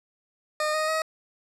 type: tone with pitch steps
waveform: 20% pulse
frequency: 611 / 622.4 / 634 Hz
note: D#5 / D#5 / D#5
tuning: -32 / 0 / +32 cents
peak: -19 dBFS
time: 0.6-1.02 s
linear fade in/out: 2 ms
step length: 140 ms
effects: low-pass 10000 Hz 12 dB/octave